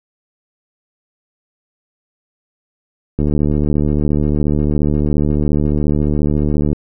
click train, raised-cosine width 3 ms, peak -4 dBFS, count 264, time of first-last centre 3.19-6.73 s, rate 74.3 Hz, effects none

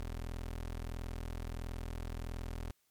25% pulse tone, 41.49 Hz, E1, 12 cents sharp, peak -35 dBFS, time 0-2.71 s, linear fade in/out 0 ms, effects white hiss -75 dBFS RMS until 2.9 s + MP3 96 kbps

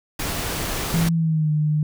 pink noise, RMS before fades -26 dBFS, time 0.19-1.09 s, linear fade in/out 5 ms
sine tone with pitch glide, 166.5 to 151.8 Hz, E3 to D#3, +18 to -42 cents, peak -17 dBFS, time 0.94-1.83 s, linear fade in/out 2 ms, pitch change -160 cents, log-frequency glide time 1.12-1.51 s
effects none

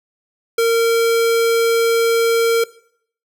square tone, 460 Hz, A#4, 23 cents flat, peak -13 dBFS, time 0.58-2.64 s, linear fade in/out 5 ms, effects noise-tail reverb RT60 0.6 s tail -19 dB re dry

